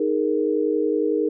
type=chord; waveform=sine; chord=D# suspended fourth; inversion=none; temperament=equal; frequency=311.1 / 415.3 / 466.2 Hz; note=D#4 / G#4 / A#4; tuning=0 / 0 / 0 cents; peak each=-23 dBFS; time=0-1.29 s; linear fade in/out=5 ms; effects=none